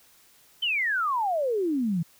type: exponential sweep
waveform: sine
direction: down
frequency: 3136 to 157.9 Hz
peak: -23 dBFS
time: 0.62-2.03 s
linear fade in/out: 10 ms
effects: white hiss -58 dBFS RMS until 2.19 s